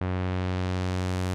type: tone with low-pass filter sweep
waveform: sawtooth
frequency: 91.8 Hz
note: F#2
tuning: 13 cents flat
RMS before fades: -28 dBFS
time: 0.01-1.34 s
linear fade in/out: 0 ms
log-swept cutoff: 2100 to 11000 Hz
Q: 0.81
effects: none